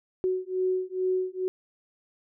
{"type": "beating tone pair", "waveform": "sine", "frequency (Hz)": [370, 372.3], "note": ["F#4", "F#4"], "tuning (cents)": [0, 11], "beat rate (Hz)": 2.3, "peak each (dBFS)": -28, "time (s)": [0.24, 1.48], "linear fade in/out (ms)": 0, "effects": []}